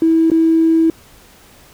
triangle tone with dropouts, 325.4 Hz, E4, 22 cents flat, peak -5 dBFS, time 0.02-0.9 s, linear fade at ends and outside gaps 2 ms, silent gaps 0.301-0.316 s, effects tanh soft clip ceiling -7 dBFS + pink hiss -45 dBFS RMS until 1.73 s

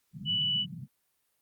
white band-pass noise, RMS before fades -41 dBFS, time 0.13-0.88 s, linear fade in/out 50 ms, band 120 to 190 Hz, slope 48 dB/octave
sine tone, 2962 Hz, F#7, 1 cent sharp, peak -26 dBFS, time 0.25-0.66 s, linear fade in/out 50 ms
effects white hiss -75 dBFS RMS until 1.41 s + Opus 48 kbps

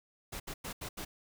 pink noise bursts at uneven times, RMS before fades -41 dBFS, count 5, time 0.32-0.4 / 0.47-0.54 / 0.64-0.73 / 0.81-0.89 / 0.97-1.05 s, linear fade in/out 10 ms, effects none

